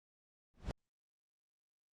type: noise with exponential growth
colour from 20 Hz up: brown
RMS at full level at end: -35 dBFS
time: 0.54-0.71 s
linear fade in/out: 0 ms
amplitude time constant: 36 ms
effects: low-pass 7000 Hz 12 dB/octave + Opus 48 kbps